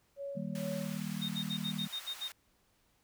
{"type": "tone with tremolo", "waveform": "sine", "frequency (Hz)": 559, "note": "C#5", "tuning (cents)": 14, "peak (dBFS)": -37, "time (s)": [0.16, 0.99], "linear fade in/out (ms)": 50, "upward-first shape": "sine", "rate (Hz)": 2.3, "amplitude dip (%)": 80}
{"type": "chord", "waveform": "sine", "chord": "Eb major", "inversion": "none", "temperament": "just", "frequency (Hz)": [155.56, 194.45, 233.3], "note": ["Eb3", "G3", "Bb3"], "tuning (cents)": [0, -14, 2], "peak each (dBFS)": [-41, -38, -42], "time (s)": [0.35, 1.88], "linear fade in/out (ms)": 20}
{"type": "high-pass noise", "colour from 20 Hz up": "pink", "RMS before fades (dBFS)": -49, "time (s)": [0.55, 2.32], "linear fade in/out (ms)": 2, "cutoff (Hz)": 1100, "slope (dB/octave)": 12}
{"type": "tone bursts", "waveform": "sine", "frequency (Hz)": 3692, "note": "A#7", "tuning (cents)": -17, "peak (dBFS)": -35, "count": 8, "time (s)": [1.21, 2.286], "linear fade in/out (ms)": 20, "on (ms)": 82, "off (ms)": 60}
{"effects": ["pink hiss -72 dBFS RMS until 3.03 s"]}